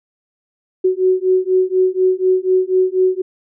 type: beating tone pair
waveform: sine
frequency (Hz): 370 / 374.1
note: F#4 / F#4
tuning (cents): 0 / +19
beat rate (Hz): 4.1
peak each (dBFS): -15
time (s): 0.84-3.22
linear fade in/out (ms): 10
effects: none